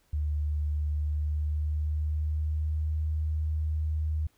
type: tone with pitch glide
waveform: sine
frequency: 74.7 to 77.38 Hz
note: D2 to D#2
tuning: +30 to -9 cents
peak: -26 dBFS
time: 0.13-4.27 s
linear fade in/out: 5 ms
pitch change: +61 cents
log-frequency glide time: 0.85-3.01 s
effects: pink hiss -68 dBFS RMS until 4.37 s